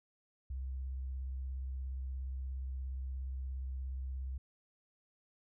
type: tone with vibrato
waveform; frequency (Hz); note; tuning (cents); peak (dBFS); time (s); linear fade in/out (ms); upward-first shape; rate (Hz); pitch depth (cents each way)
sine; 65.41; C2; 0; -37; 0.5-4.38; 5; sine; 17; 36
effects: none